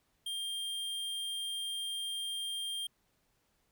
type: tone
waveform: square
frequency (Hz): 3196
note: G7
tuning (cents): +33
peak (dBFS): -36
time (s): 0.26-2.87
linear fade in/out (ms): 5
effects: pink hiss -75 dBFS RMS until 3.71 s